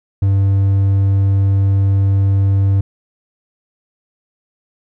triangle tone, 98 Hz, G2, in tune, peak -8 dBFS, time 0.22-2.81 s, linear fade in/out 5 ms, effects none

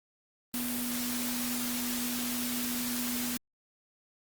sine tone in noise, 244 Hz, B3, 21 cents flat, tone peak -34 dBFS, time 0.54-3.37 s, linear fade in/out 0 ms, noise white, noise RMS -35 dBFS, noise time 0.54-3.37 s, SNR -2 dB, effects Opus 32 kbps

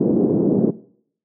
pink band-pass noise, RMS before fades -17 dBFS, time 0-0.71 s, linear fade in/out 10 ms, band 180 to 410 Hz, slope 24 dB/octave, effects noise-tail reverb RT60 0.6 s tail -19 dB re dry

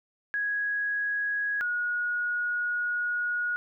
sine tone pair in turn, 1661.2 / 1448.5 Hz, G#6 / F#6, 0 / -37 cents, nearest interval major second, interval 237 cents, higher first, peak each -26 dBFS, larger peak neither, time 0.34-1.61 / 1.61-3.56 s, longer second, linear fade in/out 0 ms, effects none

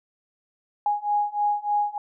sine beating tone pair, 826 / 829.3 Hz, G#5 / G#5, -10 / -3 cents, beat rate 3.3 Hz, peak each -25 / -24 dBFS, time 0.86-1.98 s, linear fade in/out 2 ms, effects none

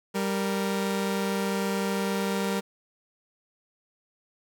sawtooth tone pair together, 195.84 / 465.2 Hz, G3 / A#4, -1 / -4 cents, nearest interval octave + minor third, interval 1497 cents, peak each -23 / -27 dBFS, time 0.14-2.61 s, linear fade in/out 20 ms, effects none

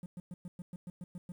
triangle tone bursts, 177.3 Hz, F3, 26 cents sharp, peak -38 dBFS, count 10, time 0.03-1.32 s, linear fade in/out 2 ms, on 30 ms, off 110 ms, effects 11-bit

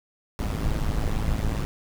brown noise with amplitude modulation, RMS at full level -22 dBFS, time 0.39-1.65 s, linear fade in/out 0 ms, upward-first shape sine, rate 108 Hz, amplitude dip 75%, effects none

